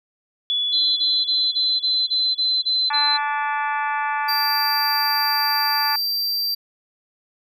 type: tone with exponential decay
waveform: sine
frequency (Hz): 3419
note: G#7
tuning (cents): +50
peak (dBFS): -18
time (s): 0.5-4.46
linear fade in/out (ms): 0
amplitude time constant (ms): 860
type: tone bursts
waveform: sine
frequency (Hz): 4058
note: B7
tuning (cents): +46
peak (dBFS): -17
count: 9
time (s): 0.72-3.178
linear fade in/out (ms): 20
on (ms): 250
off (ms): 26
type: harmonic tone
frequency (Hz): 291.1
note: D4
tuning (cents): -15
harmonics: 3 / 4 / 5 / 6 / 7 / 8 / 9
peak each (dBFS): -23 / -28 / -30 / -28 / -38 / -34 / -39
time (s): 2.9-5.96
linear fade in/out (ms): 5
type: tone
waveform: square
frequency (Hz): 4699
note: D8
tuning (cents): 0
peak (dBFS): -21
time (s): 4.28-6.55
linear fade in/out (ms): 10
effects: none